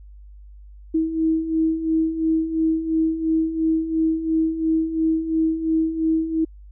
sine beating tone pair, 319.1 / 322 Hz, D#4 / E4, +44 / -41 cents, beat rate 2.9 Hz, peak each -25 / -19 dBFS, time 0.94-6.45 s, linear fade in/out 10 ms, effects added 50 Hz sine -40 dBFS peak until 6.71 s

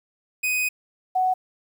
45% pulse / sine tone pair in turn, 2500 / 743.3 Hz, D#7 / F#5, +8 / +8 cents, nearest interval octave + major sixth, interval 2100 cents, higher first, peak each -21 / -18 dBFS, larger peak second, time 0.43-0.69 / 1.15-1.34 s, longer first, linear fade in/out 10 ms, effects 9-bit

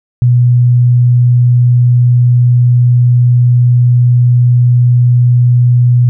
sine tone, 122.5 Hz, B2, 14 cents flat, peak -4 dBFS, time 0.22-6.09 s, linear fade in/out 0 ms, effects none

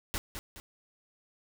pink noise with echo, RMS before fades -33 dBFS, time 0.14-0.18 s, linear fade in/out 0 ms, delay 210 ms, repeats 2, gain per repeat -7 dB, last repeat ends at 0.6 s, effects none

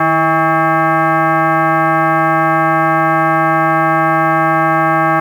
sine tone with frequency modulation, 155.56 Hz, D#3, in tune, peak -9 dBFS, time 0-5.2 s, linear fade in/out 5 ms, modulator 483 Hz, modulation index 3, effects 7-bit

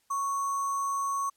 sine tone with sample-and-hold, 1108.7 Hz, C#6, in tune, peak -27 dBFS, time 0.1-1.3 s, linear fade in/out 10 ms, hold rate 7350 Hz, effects white hiss -70 dBFS RMS until 1.36 s + low-pass 12000 Hz 12 dB/octave

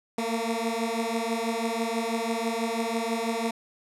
15% pulse beating tone pair, 225.7 / 231.8 Hz, A3 / A#3, +44 / -10 cents, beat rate 6.1 Hz, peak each -23 dBFS, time 0.18-3.51 s, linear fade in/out 5 ms, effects low-pass 11000 Hz 12 dB/octave

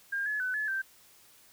sine tone with pitch steps, 1608 / 1706 / 1506 / 1715 / 1565 Hz, G6 / G#6 / F#6 / A6 / G6, +44 / +46 / +30 / -45 / -3 cents, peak -29 dBFS, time 0.12-0.82 s, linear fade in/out 10 ms, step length 140 ms, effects white hiss -59 dBFS RMS until 1.52 s

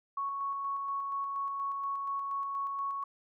sine tone with tremolo, 1108.7 Hz, C#6, in tune, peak -31 dBFS, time 0.17-3.04 s, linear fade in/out 5 ms, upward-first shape square, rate 4.2 Hz, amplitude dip 25%, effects none

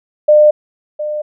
sine tone with echo, 602 Hz, D5, 43 cents sharp, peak -4 dBFS, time 0.28-0.51 s, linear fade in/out 10 ms, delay 710 ms, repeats 1, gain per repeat -13 dB, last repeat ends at 1.22 s, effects none

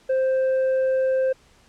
triangle tone with tanh clipping, 524 Hz, C5, 2 cents sharp, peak -19 dBFS, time 0.09-1.33 s, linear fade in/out 10 ms, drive 8 dB, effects pink hiss -56 dBFS RMS until 1.68 s + low-pass 8000 Hz 12 dB/octave

